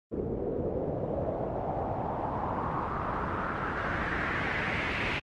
pink noise with low-pass filter sweep, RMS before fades -31 dBFS, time 0.11-5.2 s, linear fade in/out 20 ms, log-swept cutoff 410 to 2500 Hz, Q 3.2, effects high-pass 60 Hz 12 dB/octave + Opus 24 kbps

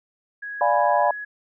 sine tone with pitch glide, 1661.2 to 1678.6 Hz, G#6 to G#6, 0 to +18 cents, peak -30 dBFS, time 0.42-1.25 s, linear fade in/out 10 ms, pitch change +18 cents, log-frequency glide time 0.92-1.09 s
sine chord, D diminished seventh, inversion none, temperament equal, 587.3 / 698.5 / 830.6 / 987.8 Hz, D5 / F5 / Ab5 / Cb6, 0 / 0 / 0 / 0 cents, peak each -22 dBFS, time 0.61-1.11 s, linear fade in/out 2 ms
effects none

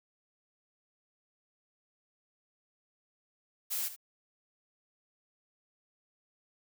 blue noise with echo, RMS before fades -34 dBFS, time 3.7-3.89 s, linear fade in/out 20 ms, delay 74 ms, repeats 1, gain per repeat -12 dB, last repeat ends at 3.964 s, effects none

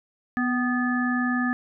harmonic tone with a mistuned harmonic, 246.9 Hz, B3, in tune, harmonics 1 / 3 / 5 / 7, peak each -23 / -34 / -32 / -28 dBFS, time 0.37-1.53 s, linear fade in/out 0 ms, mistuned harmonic 3, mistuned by +43 cents, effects none

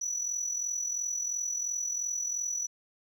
sine tone with amplitude modulation, 5910 Hz, F#8, 3 cents flat, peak -25 dBFS, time 0.01-2.67 s, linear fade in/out 10 ms, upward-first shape sine, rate 42.9 Hz, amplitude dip 70%, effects tanh soft clip ceiling -27 dBFS + 11-bit

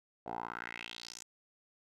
10% pulse tone with band-pass filter sweep, 58.27 Hz, A#1, in tune, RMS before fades -44 dBFS, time 0.26-1.23 s, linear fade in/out 5 ms, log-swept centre 640 to 7200 Hz, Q 3.6, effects none

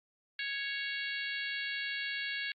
harmonic tone, 554.4 Hz, C#5, in tune, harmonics 3 / 4 / 5 / 6 / 7 / 8, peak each -38 / -40 / -42 / -44 / -45 / -46 dBFS, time 0.39-2.52 s, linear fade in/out 2 ms, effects Opus 48 kbps

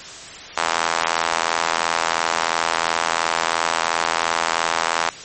sawtooth tone with high-pass filter, 82.9 Hz, E2, 10 cents sharp, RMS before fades -21 dBFS, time 0.57-5.1 s, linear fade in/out 5 ms, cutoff 930 Hz, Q 1.4, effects white hiss -36 dBFS RMS until 5.24 s + MP3 32 kbps

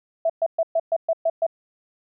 sine tone bursts, 658 Hz, E5, 3 cents flat, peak -17 dBFS, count 8, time 0.25-1.466 s, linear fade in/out 5 ms, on 47 ms, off 120 ms, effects none

